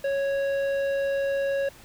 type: tone with tanh clipping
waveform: sine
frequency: 553 Hz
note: C#5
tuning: 4 cents flat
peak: -25 dBFS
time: 0.04-1.69 s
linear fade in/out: 5 ms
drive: 11 dB
effects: pink hiss -50 dBFS RMS until 1.84 s